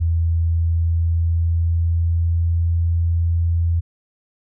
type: tone with pitch glide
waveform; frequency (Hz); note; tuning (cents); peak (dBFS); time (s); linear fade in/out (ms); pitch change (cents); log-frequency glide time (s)
sine; 83 to 84.21; E2 to E2; +12 to +37; -15; 0-3.81; 20; +25; 0.4-2.7
effects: none